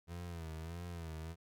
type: tone with vibrato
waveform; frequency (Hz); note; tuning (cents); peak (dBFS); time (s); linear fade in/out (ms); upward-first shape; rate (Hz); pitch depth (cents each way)
30% pulse; 83.4; E2; +21; -40; 0.07-1.36; 50; sine; 1.6; 89
effects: none